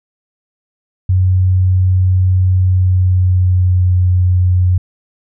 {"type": "tone with pitch glide", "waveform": "sine", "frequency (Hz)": [92.5, 90.7], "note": ["F#2", "F#2"], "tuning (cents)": [0, -34], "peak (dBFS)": -8, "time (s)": [1.09, 4.78], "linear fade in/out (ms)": 5, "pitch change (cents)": -34, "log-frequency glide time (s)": [2.57, 3.96], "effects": []}